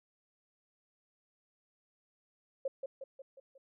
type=tone with echo; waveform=sine; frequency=538 Hz; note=C5; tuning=48 cents sharp; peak=-31 dBFS; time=2.65-2.68 s; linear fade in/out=5 ms; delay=180 ms; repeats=5; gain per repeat=-5 dB; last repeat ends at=3.58 s; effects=none